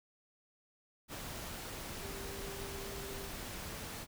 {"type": "tone in noise", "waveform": "sine", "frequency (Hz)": 394.5, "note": "G4", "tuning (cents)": 11, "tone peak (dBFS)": -47, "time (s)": [2, 3.29], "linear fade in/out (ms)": 50, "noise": "pink", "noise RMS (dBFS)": -44, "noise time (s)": [1.08, 4.07], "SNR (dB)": -6, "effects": []}